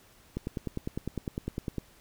click train, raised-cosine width 3 ms, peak -19 dBFS, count 15, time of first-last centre 0.37-1.783 s, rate 9.91 Hz, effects pink hiss -59 dBFS RMS until 2 s

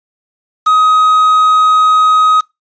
triangle tone with quantisation, 1260 Hz, D#6, 21 cents sharp, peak -4 dBFS, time 0.66-2.41 s, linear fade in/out 10 ms, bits 4, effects noise-tail reverb RT60 0.2 s tail -23 dB re dry + resampled to 16000 Hz

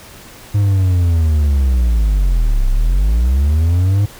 triangle linear two-way sweep, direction down then up, 103.8 to 31.4 to 103.8 Hz, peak -8 dBFS, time 0.54-4.06 s, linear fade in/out 10 ms, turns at 2.68 s, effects pink hiss -38 dBFS RMS until 4.19 s

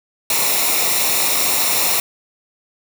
white noise with comb filter, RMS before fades -17 dBFS, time 0.3-2 s, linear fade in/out 2 ms, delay 0.63 ms, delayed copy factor -0.65, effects none

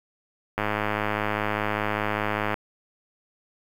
click train, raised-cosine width 0.5 ms, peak -10 dBFS, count 207, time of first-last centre 0.58-2.542 s, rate 105 Hz, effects 7-bit

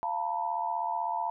sine tone cluster, 693 / 892 / 968 Hz, F5 / A5 / B5, -14 / +23 / -35 cents, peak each -35 / -31 / -34 dBFS, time 0.03-1.3 s, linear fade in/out 0 ms, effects none

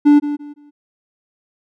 triangle tone with echo, 292.3 Hz, D4, 8 cents flat, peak -4 dBFS, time 0.05-0.2 s, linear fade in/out 20 ms, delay 170 ms, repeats 3, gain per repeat -12 dB, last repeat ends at 0.71 s, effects none

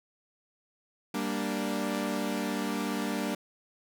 sawtooth chord, G minor, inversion none, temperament equal, 196 / 233.1 / 293.7 Hz, G3 / Bb3 / D4, 0 / 0 / 0 cents, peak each -30 dBFS, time 1.14-3.35 s, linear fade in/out 5 ms, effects none

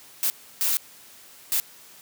blue noise bursts at uneven times, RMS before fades -23 dBFS, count 3, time 0.23-0.3 / 0.61-0.77 / 1.52-1.6 s, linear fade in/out 0 ms, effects white hiss -49 dBFS RMS until 2.01 s + high-pass 100 Hz 12 dB/octave

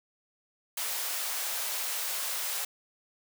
white high-pass noise, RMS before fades -33 dBFS, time 0.77-2.65 s, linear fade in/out 5 ms, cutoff 520 Hz, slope 24 dB/octave, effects none

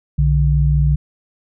sine tone pair together, 61.81 / 146.83 Hz, B1 / D3, +2 / 0 cents, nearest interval octave + minor third, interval 1498 cents, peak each -14 dBFS, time 0.18-0.96 s, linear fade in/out 10 ms, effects none

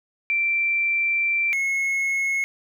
sine / triangle tone pair in turn, 2349 / 2176 Hz, D7 / C#7, 0 / -33 cents, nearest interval minor second, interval 133 cents, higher first, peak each -19 dBFS, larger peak neither, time 0.3-1.53 / 1.53-2.44 s, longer first, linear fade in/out 0 ms, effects none

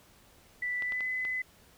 sine tone with pitch glide, 1975.5 to 2017 Hz, B6 to B6, 0 to +36 cents, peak -30 dBFS, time 0.62-1.42 s, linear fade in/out 5 ms, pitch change +36 cents, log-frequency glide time 0.82-1.05 s
clicks, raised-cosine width 0.3 ms, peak -26 dBFS, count 4, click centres 0.823 / 0.922 / 1.007 / 1.251 s
effects pink hiss -60 dBFS RMS until 1.77 s

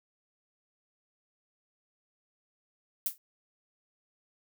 violet noise with exponential decay, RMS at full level -26 dBFS, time 3.06-3.18 s, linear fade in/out 1 ms, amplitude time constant 24 ms, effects none

